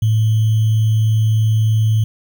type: tone with sample-and-hold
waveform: sine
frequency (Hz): 109.6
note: A2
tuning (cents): -6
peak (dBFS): -11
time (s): 0.02-2.04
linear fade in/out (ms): 5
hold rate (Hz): 3150
effects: none